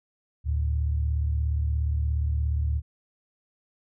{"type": "tone pair together", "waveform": "sine", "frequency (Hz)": [74.3, 111.32], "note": ["D2", "A2"], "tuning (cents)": [21, 21], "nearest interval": "perfect fifth", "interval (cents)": 700, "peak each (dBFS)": [-23, -31], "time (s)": [0.44, 2.82], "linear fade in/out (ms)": 50, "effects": []}